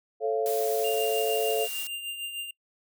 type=chord; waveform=sine; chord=A augmented; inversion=none; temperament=just; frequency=440 / 550 / 687.5 Hz; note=A4 / C#5 / E#5; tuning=0 / -14 / -27 cents; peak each=-26 / -31 / -30 dBFS; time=0.2-1.68 s; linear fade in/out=50 ms
type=noise; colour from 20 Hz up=blue; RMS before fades=-36 dBFS; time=0.46-1.87 s; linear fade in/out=0 ms
type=tone with tremolo; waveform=square; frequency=2794 Hz; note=F7; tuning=in tune; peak=-31 dBFS; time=0.84-2.51 s; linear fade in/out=5 ms; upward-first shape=triangle; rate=6.6 Hz; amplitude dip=60%
effects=noise-tail reverb RT60 0.1 s tail -25 dB re dry